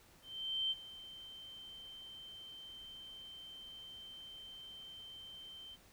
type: tone with ADSR envelope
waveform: sine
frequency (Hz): 3114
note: G7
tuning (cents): -12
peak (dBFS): -32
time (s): 0.22-5.77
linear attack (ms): 490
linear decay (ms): 32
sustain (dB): -17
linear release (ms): 37
effects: pink hiss -64 dBFS RMS until 5.92 s